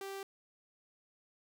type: tone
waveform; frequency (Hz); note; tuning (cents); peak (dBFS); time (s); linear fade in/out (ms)
sawtooth; 391.3; G4; -3; -37; 0.01-0.23; 2
effects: none